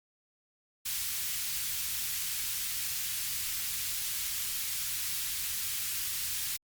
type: band-stop noise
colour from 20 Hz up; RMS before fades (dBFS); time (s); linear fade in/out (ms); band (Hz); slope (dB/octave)
white; -34; 0.85-6.57; 10; 110 to 2000; 12
effects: Opus 48 kbps